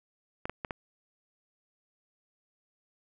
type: clicks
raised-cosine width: 0.5 ms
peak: -19 dBFS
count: 4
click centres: 0.455 / 0.496 / 0.648 / 0.708 s
effects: none